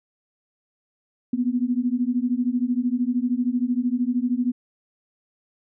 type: beating tone pair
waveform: sine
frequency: 240 / 253 Hz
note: B3 / B3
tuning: -49 / +42 cents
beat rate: 13 Hz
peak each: -23 dBFS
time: 1.33-4.52 s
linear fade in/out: 5 ms
effects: none